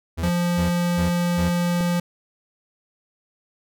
45% pulse tone bursts, 82.41 Hz, E2, in tune, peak -24 dBFS, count 4, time 0.17-1.5 s, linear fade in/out 20 ms, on 130 ms, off 270 ms
square tone, 174.6 Hz, F3, in tune, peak -20 dBFS, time 0.23-2 s, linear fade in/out 5 ms
click, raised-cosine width 2 ms, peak -18 dBFS, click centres 1.808 s
effects none

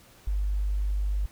sine tone, 50 Hz, G1, 35 cents sharp, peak -24 dBFS, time 0.27-1.26 s, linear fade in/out 5 ms, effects pink hiss -55 dBFS RMS until 1.31 s

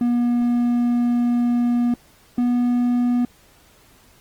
triangle tone pair in turn, 240.6 / 243.7 Hz, B3 / B3, -45 / -23 cents, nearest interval unison, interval 22 cents, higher second, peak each -14 dBFS, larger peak neither, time 0.01-1.94 / 2.38-3.25 s, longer first, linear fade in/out 2 ms, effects pink hiss -53 dBFS RMS until 4.2 s + Opus 24 kbps

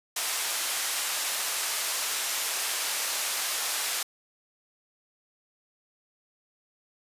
white band-pass noise, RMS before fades -30 dBFS, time 0.16-4.03 s, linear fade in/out 5 ms, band 650 to 11000 Hz, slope 12 dB/octave, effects resampled to 32000 Hz

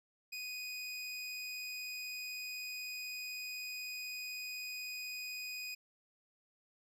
25% pulse tone, 2489 Hz, D#7, in tune, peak -37 dBFS, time 0.32-5.75 s, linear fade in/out 10 ms, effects none

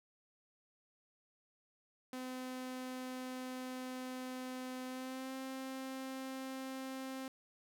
sawtooth tone with pitch glide, 255.7 to 264 Hz, C4 to C4, -40 to +16 cents, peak -38 dBFS, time 2.13-7.28 s, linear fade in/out 2 ms, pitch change +56 cents, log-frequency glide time 4.87-5.34 s, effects none

